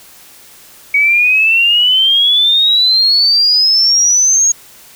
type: exponential sweep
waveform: sine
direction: up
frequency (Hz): 2245 to 6640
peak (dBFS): -7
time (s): 0.94-4.52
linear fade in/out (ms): 5
effects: white hiss -40 dBFS RMS until 4.95 s